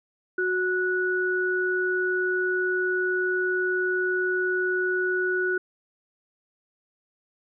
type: tone pair together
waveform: sine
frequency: 367.8 / 1471 Hz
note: F#4 / F#6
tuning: -10 / -11 cents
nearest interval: 2 octaves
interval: 2399 cents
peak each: -25 dBFS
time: 0.38-5.58 s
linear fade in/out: 5 ms
effects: none